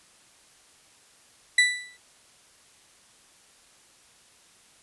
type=tone with exponential decay; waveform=35% pulse; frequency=1975.5 Hz; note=B6; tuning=in tune; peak=-12 dBFS; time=1.58-1.97 s; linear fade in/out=5 ms; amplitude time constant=83 ms; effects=white hiss -57 dBFS RMS until 4.82 s + resampled to 24000 Hz